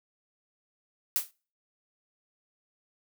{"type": "noise with exponential decay", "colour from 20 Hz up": "blue", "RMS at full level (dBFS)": -23, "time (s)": [1.16, 1.31], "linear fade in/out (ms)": 0, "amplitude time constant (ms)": 31, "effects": ["noise-tail reverb RT60 0.4 s tail -26 dB re dry"]}